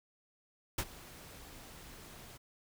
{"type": "noise with ADSR envelope", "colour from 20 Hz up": "pink", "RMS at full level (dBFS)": -32, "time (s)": [0.78, 2.38], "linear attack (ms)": 6, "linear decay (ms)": 54, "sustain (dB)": -20, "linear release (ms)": 19, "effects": []}